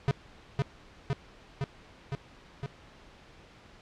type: tone with echo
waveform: square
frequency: 138.3 Hz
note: C#3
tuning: 4 cents flat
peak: -23 dBFS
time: 0.08-0.11 s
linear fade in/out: 0 ms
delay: 510 ms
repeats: 5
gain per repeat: -2 dB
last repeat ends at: 2.66 s
effects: pink hiss -54 dBFS RMS until 3.81 s + low-pass 4000 Hz 12 dB/octave